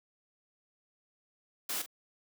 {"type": "noise with echo", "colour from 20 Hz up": "white", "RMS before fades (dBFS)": -35, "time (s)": [1.69, 1.82], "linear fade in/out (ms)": 5, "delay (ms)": 42, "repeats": 1, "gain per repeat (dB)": -11, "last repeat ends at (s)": 1.862, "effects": ["high-pass 200 Hz 12 dB/octave"]}